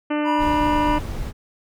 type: harmonic tone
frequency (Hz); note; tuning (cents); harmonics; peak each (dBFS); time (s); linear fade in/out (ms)
298.3; D4; +27; 1 / 2 / 3 / 4 / 5 / 6 / 7 / 8 / 9 / 10; -21 / -27 / -31 / -33 / -35 / -37 / -38 / -39 / -40 / -41; 0.1-0.99; 10
type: tone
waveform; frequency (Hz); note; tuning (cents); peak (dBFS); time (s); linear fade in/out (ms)
triangle; 968; B5; -35; -18; 0.24-1; 50
type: noise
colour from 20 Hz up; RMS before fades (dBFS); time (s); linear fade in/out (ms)
brown; -27; 0.38-1.33; 50
effects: none